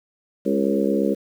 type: harmonic tone with a mistuned harmonic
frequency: 68.5 Hz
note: C#2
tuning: 20 cents flat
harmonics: 3 / 4 / 5 / 6 / 7 / 8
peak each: -23 / -24 / -25 / -26 / -26 / -27 dBFS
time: 0.45-1.15 s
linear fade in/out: 20 ms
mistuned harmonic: 7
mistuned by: -18 cents
effects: 8-bit